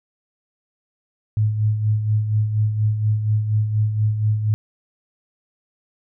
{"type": "tone with tremolo", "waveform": "sine", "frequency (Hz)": 107.2, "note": "A2", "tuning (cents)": -45, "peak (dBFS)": -14, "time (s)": [1.37, 4.54], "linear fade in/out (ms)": 0, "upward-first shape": "sine", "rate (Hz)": 4.2, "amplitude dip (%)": 55, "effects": []}